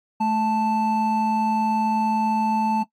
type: tone pair together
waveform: triangle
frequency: 217.3 / 880 Hz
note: A3 / A5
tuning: -21 / 0 cents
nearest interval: 2 octaves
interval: 2421 cents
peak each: -21 / -19 dBFS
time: 0.2-2.83 s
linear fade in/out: 10 ms
effects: noise-tail reverb RT60 0.1 s tail -17 dB re dry + AAC 48 kbps